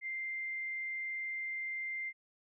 sine tone, 2093 Hz, C7, in tune, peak -36 dBFS, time 0.01-2.13 s, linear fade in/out 50 ms, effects none

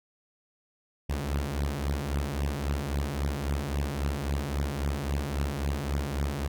sawtooth beating tone pair, 68.8 / 72.5 Hz, C#2 / D2, -12 / -22 cents, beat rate 3.7 Hz, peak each -27 dBFS, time 1.09-6.48 s, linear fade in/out 10 ms, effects none

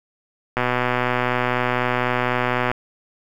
click train, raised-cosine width 0.5 ms, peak -5 dBFS, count 267, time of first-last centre 0.57-2.715 s, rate 124 Hz, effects 7-bit

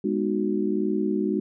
sine chord, G# minor seventh, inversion none, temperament equal with one note detuned, 207.7 / 246.9 / 308.4 / 370 Hz, G#3 / B3 / D#4 / F#4, 0 / 0 / -15 / 0 cents, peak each -26 / -32 / -27 / -27 dBFS, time 0.04-1.4 s, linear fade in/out 5 ms, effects none

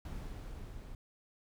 brown noise with level ramp, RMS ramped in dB -41 to -48 dBFS, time 0.05-0.95 s, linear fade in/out 2 ms, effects none

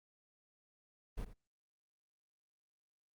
brown noise with echo, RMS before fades -39 dBFS, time 1.17-1.25 s, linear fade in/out 10 ms, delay 86 ms, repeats 1, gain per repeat -13 dB, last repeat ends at 1.336 s, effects Opus 32 kbps

